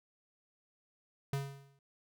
square tone with exponential decay, 138.59 Hz, C#3, in tune, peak -31 dBFS, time 1.33-1.79 s, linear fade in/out 2 ms, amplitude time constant 100 ms, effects none

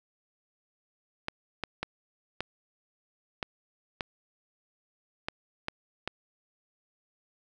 clicks, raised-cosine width 0.3 ms, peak -15 dBFS, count 9, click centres 1.284 / 1.637 / 1.83 / 2.406 / 3.428 / 4.008 / 5.285 / 5.684 / 6.076 s, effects none

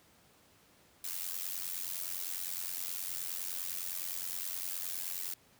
blue noise with amplitude modulation, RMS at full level -35 dBFS, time 1.04-5.34 s, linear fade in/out 5 ms, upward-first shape sine, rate 89.7 Hz, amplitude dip 85%, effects pink hiss -64 dBFS RMS until 5.59 s + high-pass 80 Hz 12 dB/octave

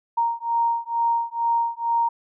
sine beating tone pair, 930 / 932.2 Hz, A#5 / A#5, -4 / 0 cents, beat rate 2.2 Hz, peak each -23 / -23 dBFS, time 0.17-2.09 s, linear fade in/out 10 ms, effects none

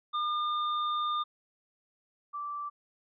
square / sine tone pair in turn, 1208 / 1167.5 Hz, D6 / D6, +48 / -11 cents, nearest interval minor second, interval 59 cents, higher first, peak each -29 / -34 dBFS, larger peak first, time 0.13-1.24 / 2.33-2.7 s, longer first, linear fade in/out 20 ms, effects resampled to 11025 Hz

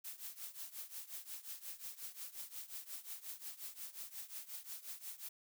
blue noise with tremolo, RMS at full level -45 dBFS, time 0.04-5.29 s, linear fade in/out 10 ms, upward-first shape triangle, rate 5.6 Hz, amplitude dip 90%, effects none

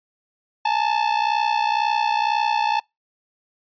45% pulse ring-modulated tone, 875 Hz, A5, 10 cents flat, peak -15 dBFS, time 0.65-2.8 s, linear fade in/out 5 ms, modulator 31 Hz, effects noise-tail reverb RT60 0.2 s tail -26 dB re dry + resampled to 11025 Hz

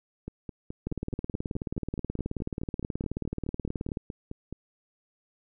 two click trains, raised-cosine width 3 ms, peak -23 / -18 dBFS, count 21 / 59, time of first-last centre 0.28-4.526 / 0.87-3.972 s, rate 4.71 / 18.7 Hz, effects none

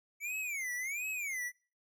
square tone with vibrato, 2238 Hz, C#7, 16 cents sharp, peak -36 dBFS, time 0.2-1.52 s, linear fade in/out 50 ms, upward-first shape sine, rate 1.4 Hz, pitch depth 240 cents each way, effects noise-tail reverb RT60 0.4 s tail -25 dB re dry

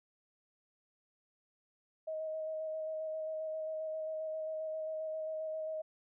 sine tone with vibrato, 630 Hz, D#5, 21 cents sharp, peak -36 dBFS, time 2.07-5.82 s, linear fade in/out 10 ms, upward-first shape square, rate 7.5 Hz, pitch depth 12 cents each way, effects none

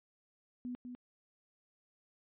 sine tone with echo, 246.9 Hz, B3, in tune, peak -38 dBFS, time 0.65-0.75 s, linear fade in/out 0 ms, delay 200 ms, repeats 1, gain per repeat -5 dB, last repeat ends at 0.95 s, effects resampled to 8000 Hz

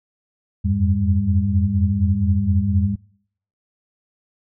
sine tone cluster, 86.1 / 90.3 / 101.1 / 200.3 Hz, F2 / F#2 / G#2 / G3, -24 / -42 / -46 / +38 cents, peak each -21 dBFS, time 0.64-2.96 s, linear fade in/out 20 ms, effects noise-tail reverb RT60 0.7 s tail -26 dB re dry

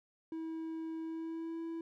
triangle tone with pitch glide, 323.3 to 329.9 Hz, E4 to E4, -34 to +1 cents, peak -36 dBFS, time 0.32-1.81 s, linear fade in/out 2 ms, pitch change +35 cents, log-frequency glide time 1.01-1.6 s, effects none

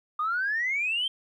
sine exponential sweep, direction up, 1200 to 3181 Hz, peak -24 dBFS, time 0.19-1.08 s, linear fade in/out 5 ms, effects tanh soft clip ceiling -20 dBFS + 11-bit

